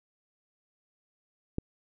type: click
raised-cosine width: 3 ms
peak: -17 dBFS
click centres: 1.584 s
effects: none